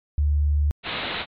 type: tone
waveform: sine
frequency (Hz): 73.42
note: D2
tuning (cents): 0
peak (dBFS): -17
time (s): 0.18-0.71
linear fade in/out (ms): 0
type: low-pass noise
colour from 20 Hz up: white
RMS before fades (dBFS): -29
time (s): 0.83-1.26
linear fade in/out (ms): 50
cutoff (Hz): 4000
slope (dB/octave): 96
effects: MP3 96 kbps